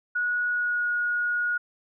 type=tone with pitch glide; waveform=sine; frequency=1459 to 1445.6 Hz; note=F#6 to F#6; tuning=-25 to -41 cents; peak=-23 dBFS; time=0.15-1.58 s; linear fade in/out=10 ms; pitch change=-16 cents; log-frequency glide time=0.49-0.91 s; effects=none